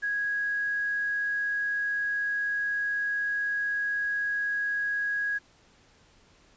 sine tone with quantisation, 1656 Hz, G#6, 5 cents flat, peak -26 dBFS, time 0.02-5.39 s, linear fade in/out 20 ms, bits 9, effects pink hiss -60 dBFS RMS until 6.56 s + resampled to 16000 Hz

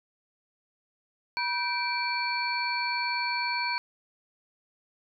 sine tone cluster, 966 / 1548 / 2338 / 4416 Hz, B5 / G6 / D7 / C#8, -39 / -22 / -8 / -7 cents, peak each -31 / -36 / -31 / -33 dBFS, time 1.37-3.78 s, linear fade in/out 0 ms, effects none

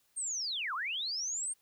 sine linear two-way sweep, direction down then up, 8800 to 998 to 8800 Hz, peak -33 dBFS, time 0.16-1.54 s, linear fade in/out 20 ms, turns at 0.74 s, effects white hiss -72 dBFS RMS until 1.61 s

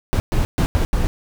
brown noise bursts at uneven times, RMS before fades -17 dBFS, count 5, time 0.13-0.2 / 0.32-0.45 / 0.58-0.66 / 0.75-0.85 / 0.93-1.07 s, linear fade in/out 0 ms, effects none

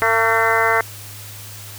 harmonic tone with a mistuned harmonic, 226.3 Hz, A3, 49 cents sharp, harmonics 2 / 3 / 4 / 5 / 6 / 7 / 8 / 9, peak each -22 / -22 / -22 / -22 / -22 / -22 / -22 / -22 dBFS, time 0.02-0.81 s, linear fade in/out 0 ms, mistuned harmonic 7, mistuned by -42 cents, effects added 103 Hz sine -37 dBFS peak until 1.78 s + white hiss -37 dBFS RMS until 1.78 s

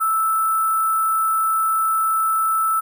sine tone with sample-and-hold, 1318.5 Hz, E6, in tune, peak -16 dBFS, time 0-2.81 s, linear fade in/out 20 ms, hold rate 11025 Hz, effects none

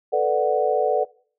sine chord, B minor seventh, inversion third, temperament equal, 440 / 493.9 / 587.3 / 740 Hz, A4 / B4 / D5 / F#5, 0 / 0 / 0 / 0 cents, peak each -23 dBFS, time 0.12-1.05 s, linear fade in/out 20 ms, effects noise-tail reverb RT60 0.5 s tail -23 dB re dry

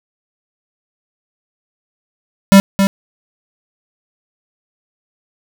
square tone with echo, 196 Hz, G3, in tune, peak -3 dBFS, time 2.52-2.6 s, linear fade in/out 0 ms, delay 270 ms, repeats 1, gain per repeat -7 dB, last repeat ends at 2.87 s, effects none

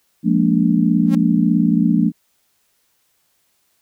sine chord, Bb dominant seventh, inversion second, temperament just, 174.81 / 209.8 / 233.1 / 291.4 Hz, F3 / Ab3 / Bb3 / D4, +2 / +18 / 0 / -13 cents, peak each -17 / -18 / -17 / -19 dBFS, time 0.23-2.12 s, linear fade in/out 50 ms
sawtooth tone with exponential growth, 270 Hz, C#4, 45 cents flat, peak -19 dBFS, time 1.04-1.15 s, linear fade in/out 2 ms, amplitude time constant 23 ms
effects white hiss -64 dBFS RMS until 3.81 s

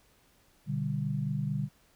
sine chord, G major, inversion first, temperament just, 122.5 / 147 / 196 Hz, B2 / D3 / G3, -14 / +2 / 0 cents, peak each -35 / -31 / -35 dBFS, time 0.66-1.69 s, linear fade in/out 50 ms, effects pink hiss -65 dBFS RMS until 1.95 s

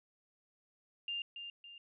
sine tone with echo, 2800 Hz, F7, 4 cents sharp, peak -36 dBFS, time 1.08-1.22 s, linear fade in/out 2 ms, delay 280 ms, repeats 2, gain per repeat -7 dB, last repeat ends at 1.78 s, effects none

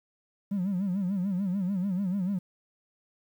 triangle tone with vibrato, 190 Hz, F#3, 46 cents sharp, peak -23 dBFS, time 0.51-2.39 s, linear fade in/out 10 ms, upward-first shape sine, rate 6.8 Hz, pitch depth 130 cents each way, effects tanh soft clip ceiling -22 dBFS + 10-bit

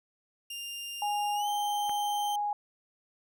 sawtooth tone with pitch glide, 2800 to 3125 Hz, F7 to G7, +4 to -6 cents, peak -34 dBFS, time 0.5-2.36 s, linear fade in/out 5 ms, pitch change +190 cents, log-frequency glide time 1.35-1.48 s
sine tone, 827 Hz, G#5, 8 cents flat, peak -28 dBFS, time 1.02-2.53 s, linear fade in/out 2 ms
click, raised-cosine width 0.5 ms, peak -27 dBFS, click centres 1.895 s
effects none

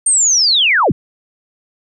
sine linear sweep, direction down, 8870 to 69 Hz, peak -9 dBFS, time 0.06-0.92 s, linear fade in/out 5 ms, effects none

